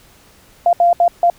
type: tone bursts at uneven times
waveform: sine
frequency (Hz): 693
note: F5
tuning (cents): -14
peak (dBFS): -8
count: 4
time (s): 0.66-0.73 / 0.8-0.93 / 1-1.08 / 1.23-1.3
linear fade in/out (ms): 2
effects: pink hiss -48 dBFS RMS until 1.38 s